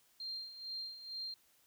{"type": "tone with tremolo", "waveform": "sine", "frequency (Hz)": 4186, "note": "C8", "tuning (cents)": 0, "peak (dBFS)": -39, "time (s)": [0.2, 1.34], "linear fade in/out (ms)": 2, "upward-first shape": "sine", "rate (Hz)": 2.2, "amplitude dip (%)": 70, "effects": ["white hiss -70 dBFS RMS until 1.66 s"]}